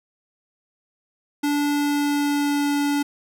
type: tone with pitch glide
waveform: square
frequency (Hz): 290.3 to 287.5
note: D4 to D4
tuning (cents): -20 to -37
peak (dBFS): -20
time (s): 1.43-3.03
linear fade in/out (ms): 10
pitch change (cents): -17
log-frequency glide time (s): 1.69-2.76
effects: none